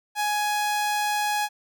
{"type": "tone", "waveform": "sawtooth", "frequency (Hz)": 835, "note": "G#5", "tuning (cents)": 9, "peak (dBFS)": -19, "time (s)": [0.15, 1.49], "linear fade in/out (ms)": 50, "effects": []}